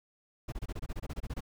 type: noise bursts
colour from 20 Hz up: brown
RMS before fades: -36 dBFS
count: 14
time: 0.48-1.407 s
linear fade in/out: 10 ms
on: 43 ms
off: 25 ms
effects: none